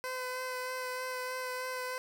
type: tone with vibrato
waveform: 15% pulse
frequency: 509 Hz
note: C5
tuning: 48 cents flat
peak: -29 dBFS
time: 0.04-1.98 s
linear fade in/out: 0 ms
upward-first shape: sine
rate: 3.2 Hz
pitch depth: 14 cents each way
effects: none